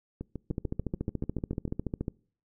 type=two click trains; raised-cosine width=3 ms; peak=-18 / -23 dBFS; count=23 / 11; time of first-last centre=0.51-2.081 / 0.21-1.678 s; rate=14 / 6.81 Hz; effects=noise-tail reverb RT60 0.5 s tail -25 dB re dry